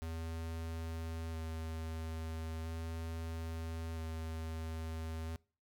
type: tone with vibrato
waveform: square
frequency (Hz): 81.3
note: E2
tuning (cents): -23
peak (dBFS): -40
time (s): 0.02-5.36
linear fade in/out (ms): 0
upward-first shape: square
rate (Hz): 0.38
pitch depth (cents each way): 12
effects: noise-tail reverb RT60 0.4 s tail -24 dB re dry